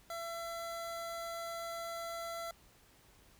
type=tone; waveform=25% pulse; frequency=673 Hz; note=E5; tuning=36 cents sharp; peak=-36 dBFS; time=0.1-2.51 s; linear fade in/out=2 ms; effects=added 50 Hz sine -70 dBFS peak until 3.39 s + pink hiss -64 dBFS RMS until 3.39 s